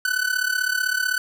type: tone with amplitude modulation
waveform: 45% pulse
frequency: 1501 Hz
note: F#6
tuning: 24 cents sharp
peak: -17 dBFS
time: 0.05-1.18 s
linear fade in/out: 2 ms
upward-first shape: sine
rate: 35.8 Hz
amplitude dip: 80%
effects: none